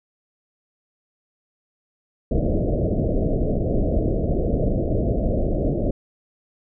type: low-pass noise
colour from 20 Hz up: pink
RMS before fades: -21 dBFS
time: 2.31-5.91 s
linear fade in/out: 5 ms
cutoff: 670 Hz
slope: 96 dB/octave
effects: none